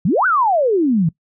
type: exponential two-way sweep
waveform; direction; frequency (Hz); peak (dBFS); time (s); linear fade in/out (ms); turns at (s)
sine; up then down; 145.8 to 1555 to 151.6; -12; 0.05-1.09; 5; 0.26
effects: noise-tail reverb RT60 0.1 s tail -21 dB re dry